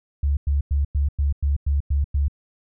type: tone bursts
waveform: sine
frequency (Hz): 71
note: C#2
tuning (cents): +42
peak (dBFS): -17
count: 9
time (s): 0.23-2.282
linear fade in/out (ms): 5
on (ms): 140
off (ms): 99
effects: none